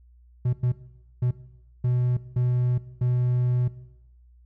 triangle tone bursts at uneven times, 123.9 Hz, B2, 6 cents sharp, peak -18 dBFS, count 6, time 0.45-0.53 / 0.63-0.72 / 1.22-1.31 / 1.84-2.17 / 2.36-2.78 / 3.01-3.68 s, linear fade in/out 5 ms, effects noise-tail reverb RT60 0.9 s tail -17 dB re dry + added 60 Hz sine -51 dBFS peak until 4.45 s

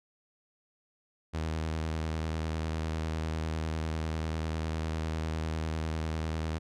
sawtooth tone with vibrato, 79.5 Hz, D#2, 38 cents sharp, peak -27 dBFS, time 1.33-6.59 s, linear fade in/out 20 ms, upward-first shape square, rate 10 Hz, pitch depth 19 cents each way, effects low-pass 7000 Hz 12 dB/octave

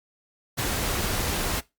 pink noise, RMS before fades -27 dBFS, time 0.57-1.61 s, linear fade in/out 20 ms, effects noise-tail reverb RT60 0.2 s tail -19 dB re dry + Opus 48 kbps

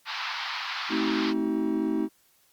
pink band-pass noise, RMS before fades -33 dBFS, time 0.05-1.34 s, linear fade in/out 50 ms, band 860 to 4900 Hz, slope 48 dB/octave
triangle chord, A diminished seventh, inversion none, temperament just, 220 / 264 / 316.8 / 380.2 Hz, A3 / C4 / Eb4 / Gb4, 0 / +16 / +31 / +47 cents, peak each -29 / -29 / -25 / -31 dBFS, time 0.89-2.09 s, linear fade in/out 50 ms
effects white hiss -64 dBFS RMS until 2.52 s + Opus 48 kbps

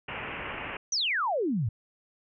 white low-pass noise, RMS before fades -37 dBFS, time 0.08-0.77 s, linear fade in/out 5 ms, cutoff 2900 Hz, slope 96 dB/octave
sine exponential sweep, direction down, 6272 to 98 Hz, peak -25 dBFS, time 0.92-1.69 s, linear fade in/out 5 ms
effects none

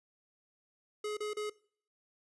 square tone bursts, 421.7 Hz, G#4, 26 cents sharp, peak -35 dBFS, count 3, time 1.04-1.498 s, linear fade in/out 5 ms, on 130 ms, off 34 ms, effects noise-tail reverb RT60 0.5 s tail -21 dB re dry + resampled to 24000 Hz

